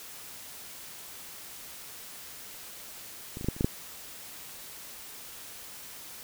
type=clicks; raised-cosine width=3 ms; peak=-25 / -26 / -21 / -13 / -30 / -14 / -10 dBFS; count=7; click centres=3.371 / 3.411 / 3.445 / 3.486 / 3.565 / 3.609 / 3.645 s; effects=white hiss -45 dBFS RMS until 6.23 s